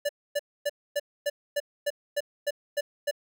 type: tone bursts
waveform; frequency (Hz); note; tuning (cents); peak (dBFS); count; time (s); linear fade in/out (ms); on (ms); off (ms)
square; 580; D5; -22; -25; 11; 0.05-3.112; 10; 42; 260
effects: none